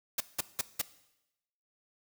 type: noise bursts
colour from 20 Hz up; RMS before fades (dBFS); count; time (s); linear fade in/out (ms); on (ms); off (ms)
white; -30; 4; 0.18-0.816; 5; 24; 180
effects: noise-tail reverb RT60 0.9 s tail -17 dB re dry